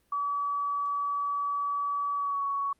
sine tone with pitch glide, 1144 to 1118.5 Hz, D6 to C#6, -46 to +15 cents, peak -27 dBFS, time 0.12-2.73 s, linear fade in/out 5 ms, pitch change -39 cents, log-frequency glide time 2.15-2.44 s, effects pink hiss -70 dBFS RMS until 2.79 s + Opus 32 kbps

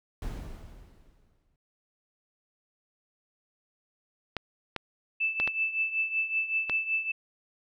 brown noise with exponential decay, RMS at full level -33 dBFS, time 0.22-1.56 s, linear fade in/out 2 ms, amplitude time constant 290 ms
clicks, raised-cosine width 0.3 ms, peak -15 dBFS, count 5, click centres 4.367 / 4.763 / 5.4 / 5.476 / 6.697 s
sine tone with tremolo, 2637 Hz, E7, in tune, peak -23 dBFS, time 5.2-7.12 s, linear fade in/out 10 ms, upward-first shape triangle, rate 5.3 Hz, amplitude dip 80%
effects none

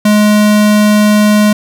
square tone, 210 Hz, G#3, 19 cents sharp, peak -6 dBFS, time 0.05-1.53 s, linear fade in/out 5 ms, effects none

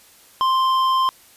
sine tone with hard clipping, 1046.5 Hz, C6, in tune, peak -17 dBFS, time 0.41-1.09 s, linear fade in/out 0 ms, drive 8 dB, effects white hiss -50 dBFS RMS until 1.36 s + resampled to 32000 Hz

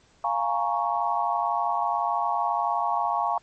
sine chord, Bb minor seventh, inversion second, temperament equal, 698.5 / 830.6 / 932.3 / 1108.7 Hz, F5 / Ab5 / Bb5 / Db6, 0 / 0 / 0 / 0 cents, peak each -28 dBFS, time 0.24-3.38 s, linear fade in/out 2 ms, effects pink hiss -60 dBFS RMS until 3.42 s + MP3 32 kbps

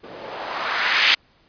violet noise with low-pass filter sweep, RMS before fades -22 dBFS, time 0.03-1.15 s, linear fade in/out 10 ms, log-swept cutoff 350 to 2700 Hz, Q 1.5, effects pink hiss -58 dBFS RMS until 1.48 s + resampled to 11025 Hz

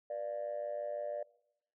sine tone with amplitude modulation, 590 Hz, D5, 8 cents sharp, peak -31 dBFS, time 0.1-1.23 s, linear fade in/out 5 ms, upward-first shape sine, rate 106 Hz, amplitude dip 85%, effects noise-tail reverb RT60 0.8 s tail -23 dB re dry + tanh soft clip ceiling -30 dBFS

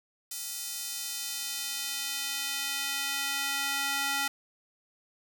square tone with high-pass filter sweep, 277.7 Hz, C#4, 3 cents sharp, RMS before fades -33 dBFS, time 0.31-4.28 s, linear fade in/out 5 ms, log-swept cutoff 6600 to 1300 Hz, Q 0.79, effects none

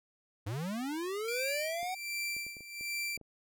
square linear sweep, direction up, 92.6 to 758 Hz, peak -35 dBFS, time 0.46-1.95 s, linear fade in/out 10 ms
sawtooth tone with tremolo, 2349 Hz, D7, in tune, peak -30 dBFS, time 1.28-3.17 s, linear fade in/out 2 ms, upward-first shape sine, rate 1.3 Hz, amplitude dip 80%
clicks, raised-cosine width 2 ms, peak -40 dBFS, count 8, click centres 1.83 / 2.366 / 2.466 / 2.568 / 2.607 / 2.81 / 3.176 / 3.213 s
effects none

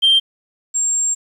sine tone pair in turn, 3160 / 7451 Hz, G7 / A#8, +13 / -2 cents, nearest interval octave + minor third, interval 1485 cents, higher second, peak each -8 / -15 dBFS, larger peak first, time 0.02-0.2 / 0.74-1.15 s, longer second, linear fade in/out 20 ms, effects tanh soft clip ceiling -6 dBFS + 8-bit

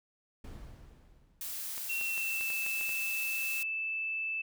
brown noise with exponential decay, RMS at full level -42 dBFS, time 0.44-2.01 s, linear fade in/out 5 ms, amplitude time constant 340 ms
blue noise, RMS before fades -39 dBFS, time 1.41-3.63 s, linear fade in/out 2 ms
clicks, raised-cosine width 0.3 ms, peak -29 dBFS, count 8, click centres 1.779 / 2.012 / 2.178 / 2.41 / 2.503 / 2.664 / 2.811 / 2.893 s
sine tone with pitch glide, 2722 to 2634 Hz, F7 to E7, -45 to -2 cents, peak -32 dBFS, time 1.89-4.42 s, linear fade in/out 10 ms, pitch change -57 cents, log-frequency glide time 2-2.52 s
effects none

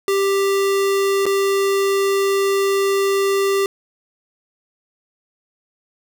square tone with dropouts, 393.6 Hz, G4, 7 cents sharp, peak -16 dBFS, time 0.08-3.66 s, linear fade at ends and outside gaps 1 ms, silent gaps 1.256-1.264 s, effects none

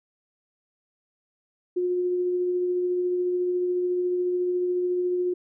sine tone with tremolo, 359 Hz, F4, 48 cents sharp, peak -21 dBFS, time 1.76-5.34 s, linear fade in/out 10 ms, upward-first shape triangle, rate 14 Hz, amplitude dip 25%, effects none

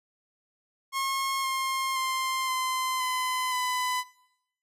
sawtooth tone with pitch steps, 1081 / 1064.9 / 1049 / 1033.4 / 1018 / 1002.8 Hz, C#6 / C6 / C6 / C6 / C6 / B5, -44 / +30 / +4 / -22 / -48 / +26 cents, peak -23 dBFS, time 0.92-4.04 s, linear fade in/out 50 ms, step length 520 ms, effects noise-tail reverb RT60 0.8 s tail -20 dB re dry + resampled to 32000 Hz

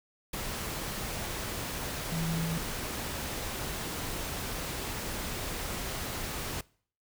sine tone in noise, 164.3 Hz, E3, 5 cents flat, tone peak -30 dBFS, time 2.12-2.58 s, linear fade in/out 5 ms, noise pink, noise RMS -36 dBFS, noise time 0.33-6.61 s, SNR +3 dB, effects noise-tail reverb RT60 0.5 s tail -23 dB re dry

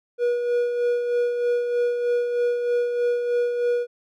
triangle tone with tremolo, 482.6 Hz, B4, 40 cents flat, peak -16 dBFS, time 0.18-3.87 s, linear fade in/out 50 ms, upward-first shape sine, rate 3.2 Hz, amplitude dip 45%, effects none

